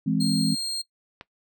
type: chord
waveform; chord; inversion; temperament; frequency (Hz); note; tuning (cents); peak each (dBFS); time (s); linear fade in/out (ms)
sine; E augmented; none; equal; 164.81 / 207.7 / 261.6; E3 / G#3 / B#3; 0 / 0 / 0; -25; 0.06-0.55; 10
type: tone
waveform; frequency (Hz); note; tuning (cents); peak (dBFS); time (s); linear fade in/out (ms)
35% pulse; 4216; C8; +12; -25; 0.2-0.82; 10
type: click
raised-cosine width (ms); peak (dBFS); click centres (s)
0.3; -22; 1.211
effects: noise-tail reverb RT60 0.1 s tail -19 dB re dry